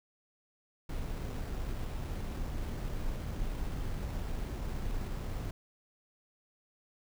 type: noise with sample-and-hold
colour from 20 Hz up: brown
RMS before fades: -36 dBFS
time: 0.89-5.51 s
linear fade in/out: 5 ms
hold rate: 6300 Hz
effects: none